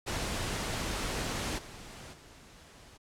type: noise with level steps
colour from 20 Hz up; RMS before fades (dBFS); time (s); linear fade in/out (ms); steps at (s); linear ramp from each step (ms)
pink; -34 / -47 / -54; 0.06-2.98; 20; 1.57 / 2.12; 20
effects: low-pass 9000 Hz 12 dB/octave